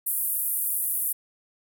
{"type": "band-pass noise", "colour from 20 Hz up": "pink", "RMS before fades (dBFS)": -27, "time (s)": [0.06, 1.13], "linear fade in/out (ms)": 10, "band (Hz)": [10000, 16000], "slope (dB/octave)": 48, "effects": []}